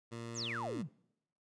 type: tone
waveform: 15% pulse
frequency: 116.54 Hz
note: A#2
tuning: in tune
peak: -36 dBFS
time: 0.11-0.83 s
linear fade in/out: 20 ms
type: exponential sweep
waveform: sine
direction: down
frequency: 8250 to 117 Hz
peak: -37 dBFS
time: 0.34-0.89 s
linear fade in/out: 50 ms
effects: noise-tail reverb RT60 0.8 s tail -24 dB re dry + resampled to 22050 Hz